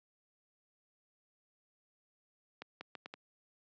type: accelerating click train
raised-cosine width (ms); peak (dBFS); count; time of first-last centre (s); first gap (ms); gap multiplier
0.3; -28; 5; 2.62-3.14; 190; 0.75
effects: high-pass 200 Hz 12 dB/octave + resampled to 16000 Hz